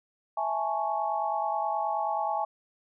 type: chord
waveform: sine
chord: A major seventh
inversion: second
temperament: equal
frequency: 659.3 / 830.6 / 880 / 1108.7 Hz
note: E5 / G#5 / A5 / C#6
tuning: 0 / 0 / 0 / 0 cents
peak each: -33 / -29 / -34 / -35 dBFS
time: 0.37-2.45 s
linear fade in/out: 5 ms
effects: none